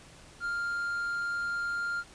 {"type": "tone", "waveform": "triangle", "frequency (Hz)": 1399, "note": "F6", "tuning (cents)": 3, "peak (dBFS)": -28, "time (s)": [0.4, 2.04], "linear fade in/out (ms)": 50, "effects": ["pink hiss -53 dBFS RMS until 2.14 s", "resampled to 22050 Hz"]}